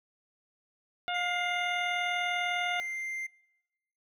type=harmonic tone; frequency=711 Hz; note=F5; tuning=31 cents sharp; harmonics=1 / 2 / 3 / 4 / 5; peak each=-33 / -36 / -38 / -39 / -40 dBFS; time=1.08-2.8 s; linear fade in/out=0 ms
type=tone; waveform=triangle; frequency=2093 Hz; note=C7; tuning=in tune; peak=-31 dBFS; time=1.14-3.27 s; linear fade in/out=10 ms
effects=noise-tail reverb RT60 1.0 s tail -25 dB re dry